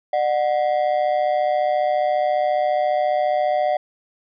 triangle ring-modulated tone, 668 Hz, E5, 23 cents sharp, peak -12 dBFS, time 0.13-3.77 s, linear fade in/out 5 ms, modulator 67.3 Hz, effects resampled to 11025 Hz

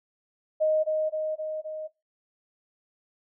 sine tone with echo, 622.3 Hz, D#5, in tune, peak -20 dBFS, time 0.6-0.84 s, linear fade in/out 20 ms, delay 260 ms, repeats 4, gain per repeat -3 dB, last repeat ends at 1.88 s, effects noise-tail reverb RT60 0.2 s tail -17 dB re dry

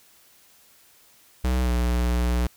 square tone with pitch glide, 63 to 60.33 Hz, B1 to B1, +35 to -40 cents, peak -21 dBFS, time 1.44-2.47 s, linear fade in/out 5 ms, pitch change -75 cents, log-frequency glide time 1.63-1.7 s, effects white hiss -56 dBFS RMS until 2.56 s

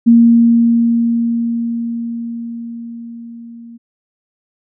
sine tone with level ramp, 233.1 Hz, A#3, in tune, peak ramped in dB -3 to -32 dBFS, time 0.06-3.78 s, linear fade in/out 20 ms, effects none

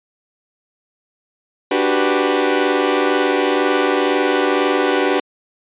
sawtooth chord, G major seventh, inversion second, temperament equal, 293.7 / 370 / 392 / 493.9 Hz, D4 / F#4 / G4 / B4, 0 / 0 / 0 / 0 cents, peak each -16 dBFS, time 1.71-5.2 s, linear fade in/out 5 ms, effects resampled to 8000 Hz

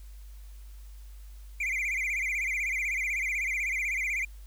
triangle tone with vibrato, 2217 Hz, C#7, in tune, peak -26 dBFS, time 1.6-4.25 s, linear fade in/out 5 ms, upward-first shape sine, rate 16 Hz, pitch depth 160 cents each way, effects added 50 Hz sine -43 dBFS peak until 4.46 s + white hiss -61 dBFS RMS until 4.46 s

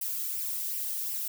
violet noise with flanger, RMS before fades -33 dBFS, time 0.01-1.28 s, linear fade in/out 5 ms, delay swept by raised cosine 0.37 to 1.57 ms, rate 2.7 Hz, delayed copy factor +0.55, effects none

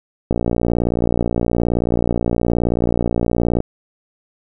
click train, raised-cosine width 2 ms, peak -4 dBFS, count 195, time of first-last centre 0.31-3.604 s, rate 58.9 Hz, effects none

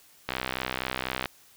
click train, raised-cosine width 0.3 ms, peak -12 dBFS, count 63, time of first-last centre 0.29-1.257 s, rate 64.1 Hz, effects white hiss -57 dBFS RMS until 1.56 s

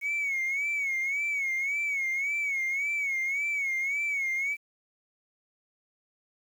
sine tone with vibrato, 2217 Hz, C#7, in tune, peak -25 dBFS, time 0.01-4.57 s, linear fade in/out 50 ms, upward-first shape sine, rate 1.8 Hz, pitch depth 92 cents each way, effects tanh soft clip ceiling -24 dBFS + 9-bit

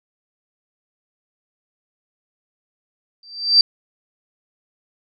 sine tone with exponential growth, 4678 Hz, D8, 8 cents flat, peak -5 dBFS, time 3.23-3.61 s, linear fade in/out 2 ms, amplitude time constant 82 ms, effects none

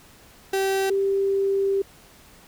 35% pulse / sine tone pair in turn, 387.1 / 392.7 Hz, G4 / G4, -22 / +3 cents, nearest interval unison, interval 25 cents, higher second, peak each -19 dBFS, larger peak neither, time 0.53-0.9 / 0.9-1.82 s, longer second, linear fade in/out 5 ms, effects pink hiss -51 dBFS RMS until 2.47 s

